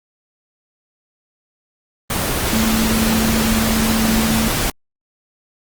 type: tone in noise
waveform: sine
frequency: 222.2 Hz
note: A3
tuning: 17 cents sharp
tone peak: -16 dBFS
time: 2.53-4.48 s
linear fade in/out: 2 ms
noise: pink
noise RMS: -19 dBFS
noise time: 2.1-4.7 s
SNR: 0 dB
effects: Opus 24 kbps